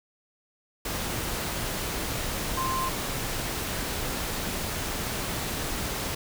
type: tone in noise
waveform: sine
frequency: 1046.5 Hz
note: C6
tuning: in tune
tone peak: -27 dBFS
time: 2.57-2.89 s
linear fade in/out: 5 ms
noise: pink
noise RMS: -31 dBFS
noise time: 0.85-6.15 s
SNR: +1 dB
effects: none